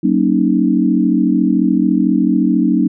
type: chord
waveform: sine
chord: D# minor seventh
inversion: first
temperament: equal with one note detuned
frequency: 188.45 / 233.1 / 277.2 / 311.1 Hz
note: F#3 / A#3 / C#4 / D#4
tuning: +32 / 0 / 0 / 0 cents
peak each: -16 dBFS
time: 0.03-2.88 s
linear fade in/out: 10 ms
effects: none